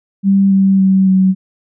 sine tone with pitch steps, 196 / 193.53 / 191.08 / 188.67 Hz, G3 / G3 / G3 / F#3, 0 / -22 / -44 / +34 cents, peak -7 dBFS, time 0.23-1.35 s, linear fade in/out 50 ms, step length 280 ms, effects none

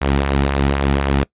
sawtooth tone with flanger, 69.3 Hz, C#2, in tune, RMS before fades -17 dBFS, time 0.01-1.24 s, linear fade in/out 10 ms, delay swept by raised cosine 0.22 to 1.92 ms, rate 3.9 Hz, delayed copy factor -0.5, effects noise-tail reverb RT60 0.1 s tail -23 dB re dry + resampled to 8000 Hz

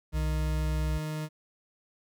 40% pulse tone, 154.4 Hz, D#3, 13 cents flat, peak -31 dBFS, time 0.12-1.29 s, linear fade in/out 50 ms
sine tone with pitch glide, 61.74 to 62.21 Hz, B1 to B1, 0 to +13 cents, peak -27 dBFS, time 0.13-0.99 s, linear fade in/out 20 ms, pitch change +13 cents, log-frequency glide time 0.3-0.82 s
effects none

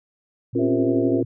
sine tone with vibrato, 116.54 Hz, A#2, in tune, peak -29 dBFS, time 0.53-1.25 s, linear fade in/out 5 ms, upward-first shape square, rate 6 Hz, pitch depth 29 cents each way
sine chord, Bb minor, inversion first, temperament equal with one note detuned, 273.7 / 349.2 / 466.2 Hz, Db4 / F4 / Bb4, -22 / 0 / 0 cents, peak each -21 / -22 / -27 dBFS, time 0.55-1.23 s, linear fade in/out 5 ms
harmonic tone, 130.81 Hz, C3, in tune, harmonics 2 / 3 / 4 / 5, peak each -27 / -29 / -30 / -31 dBFS, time 0.58-1.22 s, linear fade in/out 20 ms
effects none

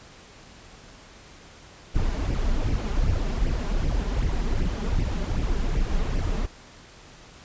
brown noise with flanger, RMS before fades -24 dBFS, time 1.94-6.47 s, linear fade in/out 20 ms, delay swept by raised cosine 0.36 to 5.06 ms, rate 2.6 Hz, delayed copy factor +0.7, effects pink hiss -48 dBFS RMS until 7.44 s + resampled to 16000 Hz

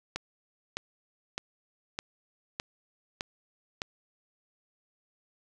click train, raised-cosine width 0.2 ms, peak -15 dBFS, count 7, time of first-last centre 0.16-3.819 s, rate 1.64 Hz, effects none

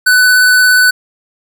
square tone with vibrato, 1498 Hz, F#6, 21 cents sharp, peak -6 dBFS, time 0.06-0.91 s, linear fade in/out 10 ms, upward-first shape sine, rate 17 Hz, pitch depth 8 cents each way, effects 7-bit

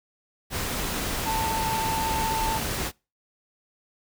pink noise, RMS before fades -29 dBFS, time 0.5-2.92 s, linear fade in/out 50 ms
triangle tone with vibrato, 891 Hz, A5, 22 cents sharp, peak -24 dBFS, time 1.25-2.59 s, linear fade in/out 20 ms, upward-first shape sine, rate 16 Hz, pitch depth 18 cents each way
effects noise-tail reverb RT60 0.3 s tail -26 dB re dry

